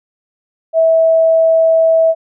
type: tone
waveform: sine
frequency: 651 Hz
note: E5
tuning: 22 cents flat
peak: -7 dBFS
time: 0.73-2.15 s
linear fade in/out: 50 ms
effects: none